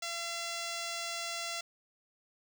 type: tone with notch filter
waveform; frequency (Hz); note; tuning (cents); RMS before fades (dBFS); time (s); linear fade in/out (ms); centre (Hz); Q
5% pulse; 680; F5; -46; -38; 0.02-1.61; 5; 12000; 0.98
effects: 10-bit